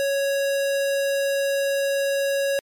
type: tone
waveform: square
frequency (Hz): 554.4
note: C#5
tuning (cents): 0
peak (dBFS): -21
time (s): 0-2.59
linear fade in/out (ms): 0
effects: MP3 64 kbps